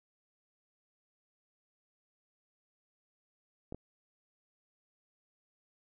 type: clicks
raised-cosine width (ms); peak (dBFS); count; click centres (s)
2; -28; 2; 3.724 / 3.746
effects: none